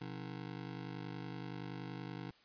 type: ring-modulated tone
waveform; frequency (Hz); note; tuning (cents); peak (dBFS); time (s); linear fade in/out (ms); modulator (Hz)
25% pulse; 150; D3; +37; -36; 0.01-2.31; 2; 25.3
effects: white hiss -66 dBFS RMS until 2.44 s + resampled to 11025 Hz